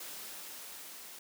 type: noise with level ramp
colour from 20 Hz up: white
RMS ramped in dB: -44 to -49 dBFS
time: 0-1.19 s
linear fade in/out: 5 ms
effects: high-pass 200 Hz 12 dB/octave